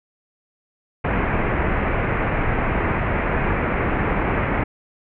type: low-pass noise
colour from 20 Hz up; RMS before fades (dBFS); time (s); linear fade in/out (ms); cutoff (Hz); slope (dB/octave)
pink; -21; 1.04-4.64; 10; 2400; 48
effects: none